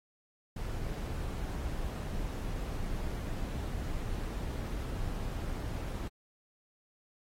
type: noise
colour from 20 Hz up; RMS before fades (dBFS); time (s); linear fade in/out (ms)
brown; -36; 0.56-6.08; 5
effects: AAC 48 kbps